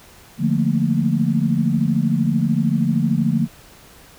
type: chord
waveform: sine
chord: Bb major seventh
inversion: first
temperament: equal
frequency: 146.83 / 174.61 / 220 / 233.1 Hz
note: D3 / F3 / A3 / Bb3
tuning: 0 / 0 / 0 / 0 cents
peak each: -21 dBFS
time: 0.38-3.48 s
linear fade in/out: 50 ms
effects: pink hiss -46 dBFS RMS until 4.18 s